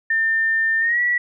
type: tone with pitch glide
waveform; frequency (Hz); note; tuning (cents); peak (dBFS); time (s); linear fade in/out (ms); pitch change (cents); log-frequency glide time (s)
sine; 1800 to 1940.4; A6 to B6; +39 to -31; -16; 0.1-1.18; 5; +130; 0.8-1
effects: none